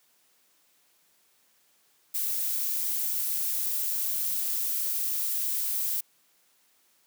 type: noise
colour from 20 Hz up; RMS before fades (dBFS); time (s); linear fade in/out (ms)
violet; -29; 2.14-6.01; 10
effects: white hiss -66 dBFS RMS until 7.06 s + high-pass 150 Hz 12 dB/octave